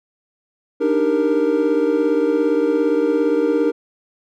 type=chord; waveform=triangle; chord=Eb major seventh; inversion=third; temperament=equal with one note detuned; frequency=293.7 / 311.1 / 396.3 / 466.2 Hz; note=D4 / Eb4 / G4 / Bb4; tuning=0 / 0 / +19 / 0 cents; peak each=-19 / -19 / -21 / -16 dBFS; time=0.8-3.72 s; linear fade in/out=20 ms; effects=none

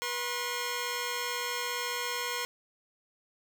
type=tone pair together; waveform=10% pulse; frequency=485.6 / 1069 Hz; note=B4 / C6; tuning=-29 / +37 cents; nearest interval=octave + major second; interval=1366 cents; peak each=-26 / -26 dBFS; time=0.02-2.45 s; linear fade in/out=0 ms; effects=none

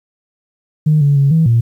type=tone with pitch steps; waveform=sine; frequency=153.3 / 142.8 / 139.3 / 161.7 / 116.4 Hz; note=D#3 / D3 / C#3 / E3 / A#2; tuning=-25 / -48 / +9 / -33 / -2 cents; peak=-7 dBFS; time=0.86-1.61 s; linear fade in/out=10 ms; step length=150 ms; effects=tanh soft clip ceiling -3 dBFS + 8-bit

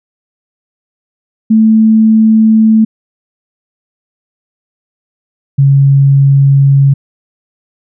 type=tone pair in turn; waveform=sine; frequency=220 / 138.33 Hz; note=A3 / C#3; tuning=0 / -3 cents; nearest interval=minor sixth; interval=803 cents; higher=first; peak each=-3 dBFS; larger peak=neither; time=1.5-2.85 / 5.58-6.94 s; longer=second; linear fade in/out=10 ms; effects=none

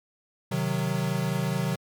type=chord; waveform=square; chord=C diminished; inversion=none; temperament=equal; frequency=130.81 / 155.56 / 185 Hz; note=C3 / Eb3 / Gb3; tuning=0 / 0 / 0 cents; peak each=-30 dBFS; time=0.51-1.76 s; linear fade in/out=10 ms; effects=MP3 96 kbps

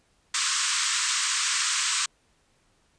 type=band-pass noise; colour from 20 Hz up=white; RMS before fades=-26 dBFS; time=0.34-2.06 s; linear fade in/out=5 ms; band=1000 to 8600 Hz; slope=96 dB/octave; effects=pink hiss -66 dBFS RMS until 2.98 s + resampled to 22050 Hz

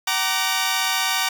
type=chord; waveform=10% pulse; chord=Gb augmented; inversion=none; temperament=equal with one note detuned; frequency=756.8 / 932.3 / 1174.7 Hz; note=Gb5 / Bb5 / D6; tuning=+39 / 0 / 0 cents; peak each=-16 dBFS; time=0.07-1.29 s; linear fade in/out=5 ms; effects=7-bit

